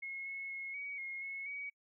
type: tone with pitch steps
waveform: sine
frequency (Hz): 2168 / 2184 / 2169 / 2257 / 2152 / 2185 / 2260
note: C#7 / C#7 / C#7 / C#7 / C7 / C#7 / C#7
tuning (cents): -39 / -26 / -38 / +31 / +48 / -26 / +33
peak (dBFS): -40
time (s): 0.02-1.7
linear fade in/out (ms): 10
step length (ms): 240
effects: noise-tail reverb RT60 0.1 s tail -26 dB re dry